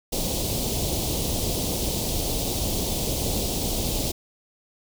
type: band-stop noise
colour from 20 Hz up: pink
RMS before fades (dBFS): -26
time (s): 0.12-4.12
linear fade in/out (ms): 10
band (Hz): 740 to 3200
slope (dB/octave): 24
effects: none